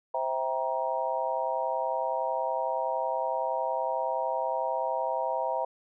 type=chord; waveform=sine; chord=C dominant seventh; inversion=none; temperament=just; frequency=523.3 / 654.1 / 784.9 / 941.9 Hz; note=C5 / E5 / G5 / Bb5; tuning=0 / -14 / +2 / +18 cents; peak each=-33 / -32 / -34 / -31 dBFS; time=0.14-5.65 s; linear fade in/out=5 ms; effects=none